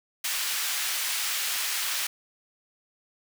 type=high-pass noise; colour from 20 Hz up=pink; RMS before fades=-29 dBFS; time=0.24-2.07 s; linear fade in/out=5 ms; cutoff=1900 Hz; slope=12 dB/octave; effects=none